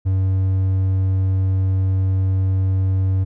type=tone; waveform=triangle; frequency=94.9 Hz; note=F#2; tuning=44 cents sharp; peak=-13 dBFS; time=0.05-3.25 s; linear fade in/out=20 ms; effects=none